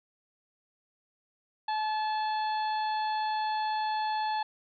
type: harmonic tone with a mistuned harmonic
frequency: 862 Hz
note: A5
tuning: 36 cents flat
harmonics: 1 / 2 / 3 / 4 / 5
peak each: -28 / -40 / -46 / -45 / -43 dBFS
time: 1.68-4.43 s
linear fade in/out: 5 ms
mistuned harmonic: 3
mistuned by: +32 cents
effects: none